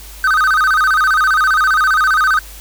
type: tone with vibrato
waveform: triangle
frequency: 1380 Hz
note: F6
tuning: 21 cents flat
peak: -8 dBFS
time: 0.24-2.39 s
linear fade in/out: 2 ms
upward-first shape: square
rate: 15 Hz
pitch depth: 180 cents each way
effects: added 50 Hz sine -34 dBFS peak until 2.6 s + white hiss -37 dBFS RMS until 2.6 s